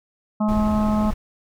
harmonic tone, 212.7 Hz, G#3, 42 cents sharp, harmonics 1 / 3 / 4 / 5 / 6, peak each -18 / -28 / -30 / -32 / -34 dBFS, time 0.4-1.11 s, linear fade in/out 10 ms
brown noise, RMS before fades -27 dBFS, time 0.48-1.14 s, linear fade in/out 10 ms
effects none

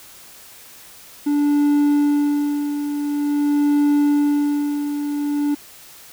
triangle tone with tremolo, 291 Hz, D4, 16 cents flat, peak -11 dBFS, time 1.26-5.55 s, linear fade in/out 10 ms, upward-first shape sine, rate 0.47 Hz, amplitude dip 60%, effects white hiss -43 dBFS RMS until 6.12 s

